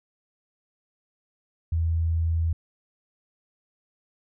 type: tone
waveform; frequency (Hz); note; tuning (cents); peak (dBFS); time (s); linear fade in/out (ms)
sine; 82.3; E2; -2; -21; 1.72-2.53; 5
effects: none